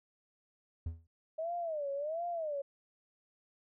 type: tone with exponential decay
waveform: triangle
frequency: 82.4 Hz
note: E2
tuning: in tune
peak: -30 dBFS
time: 0.86-1.07 s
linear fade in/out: 5 ms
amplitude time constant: 45 ms
type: tone with vibrato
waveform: sine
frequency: 622.3 Hz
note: D#5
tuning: in tune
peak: -34 dBFS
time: 1.38-2.62 s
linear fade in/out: 10 ms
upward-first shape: sine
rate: 1.4 Hz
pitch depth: 200 cents each way
effects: none